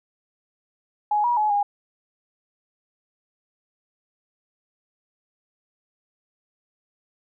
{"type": "tone with pitch steps", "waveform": "sine", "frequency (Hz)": [837, 961, 849, 816], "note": ["G#5", "B5", "G#5", "G#5"], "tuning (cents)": [13, -48, 38, -31], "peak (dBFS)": -18, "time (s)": [1.11, 1.63], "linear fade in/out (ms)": 5, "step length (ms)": 130, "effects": []}